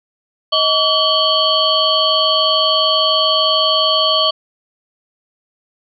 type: tone cluster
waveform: sine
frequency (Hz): 631 / 1140 / 3040 / 3227 / 4428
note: D#5 / C#6 / F#7 / G7 / C#8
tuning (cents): +24 / +48 / +46 / +50 / -3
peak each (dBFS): -18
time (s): 0.52-4.31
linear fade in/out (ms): 10
effects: none